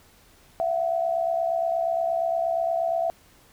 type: tone pair together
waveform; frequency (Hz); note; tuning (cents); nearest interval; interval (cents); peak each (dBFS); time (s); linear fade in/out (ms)
sine; 669 / 737.5; E5 / F#5; +25 / -6; major second; 169; -23 / -28; 0.6-3.1; 0
effects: pink hiss -56 dBFS RMS until 3.52 s